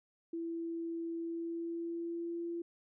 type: tone with pitch glide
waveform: sine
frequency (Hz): 333.2 to 340.2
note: E4 to F4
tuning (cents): +19 to -45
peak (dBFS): -36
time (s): 0.33-2.62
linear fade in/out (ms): 5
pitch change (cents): +36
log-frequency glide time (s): 1.18-2.44
effects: none